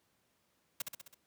white noise with echo, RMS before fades -36 dBFS, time 0.8-0.82 s, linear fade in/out 5 ms, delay 65 ms, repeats 5, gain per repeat -4 dB, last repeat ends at 1.145 s, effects pink hiss -75 dBFS RMS until 1.26 s + high-pass 100 Hz 12 dB/octave

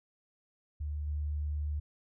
sine tone with level steps, 74.3 Hz, D2, 21 cents sharp, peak -33 / -31 dBFS, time 0.8-1.8 s, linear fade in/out 10 ms, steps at 1.07 s, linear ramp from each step 10 ms, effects none

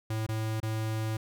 square tone with dropouts, 110 Hz, A2, in tune, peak -30 dBFS, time 0.1-1.17 s, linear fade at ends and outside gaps 5 ms, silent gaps 0.265-0.288 / 0.602-0.629 s, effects none

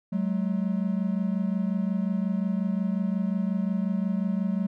triangle tone pair together, 187.11 / 212.7 Hz, F#3 / G#3, +20 / +42 cents, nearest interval major second, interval 222 cents, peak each -24 / -26 dBFS, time 0.12-4.67 s, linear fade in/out 10 ms, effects none

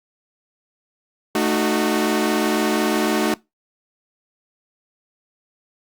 sawtooth chord, D# diminished, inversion second, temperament equal with one note detuned, 220 / 306 / 370 Hz, A3 / D#4 / F#4, 0 / -29 / 0 cents, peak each -18 dBFS, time 1.35-3.34 s, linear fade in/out 2 ms, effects noise-tail reverb RT60 0.2 s tail -22 dB re dry + Opus 48 kbps

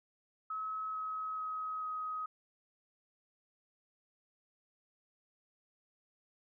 sine tone with pitch steps, 1285 / 1276.9 / 1268.8 / 1260.7 Hz, E6 / D#6 / D#6 / D#6, -45 / +44 / +33 / +22 cents, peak -36 dBFS, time 0.5-2.26 s, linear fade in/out 5 ms, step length 440 ms, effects none

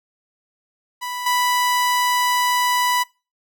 sawtooth tone with level steps, 987.8 Hz, B5, in tune, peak -22 / -13 dBFS, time 1.01-3.04 s, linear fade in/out 20 ms, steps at 1.26 s, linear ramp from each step 5 ms, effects noise-tail reverb RT60 0.3 s tail -24 dB re dry

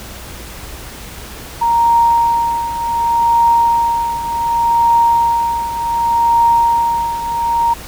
sine tone with tremolo, 932.3 Hz, A#5, in tune, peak -7 dBFS, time 1.61-7.74 s, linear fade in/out 10 ms, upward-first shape triangle, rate 0.67 Hz, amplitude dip 75%, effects added 60 Hz sine -35 dBFS peak until 7.87 s + pink hiss -32 dBFS RMS until 7.87 s

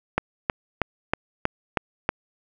click train, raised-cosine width 0.5 ms, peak -5 dBFS, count 7, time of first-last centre 0.18-2.091 s, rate 3.14 Hz, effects none

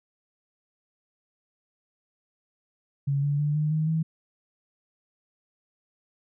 sine tone with pitch steps, 140 / 143.85 / 147.81 / 151.88 / 156.06 / 160.35 Hz, C#3 / D3 / D3 / D#3 / D#3 / E3, +18 / -36 / +11 / -41 / +6 / -48 cents, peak -22 dBFS, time 3.07-4.03 s, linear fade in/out 10 ms, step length 160 ms, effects none

